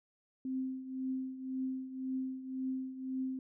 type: tone with tremolo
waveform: sine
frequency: 261.1 Hz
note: C4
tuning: 3 cents flat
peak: -32 dBFS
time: 0.45-3.39 s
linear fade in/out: 2 ms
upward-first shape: triangle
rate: 1.9 Hz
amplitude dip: 75%
effects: none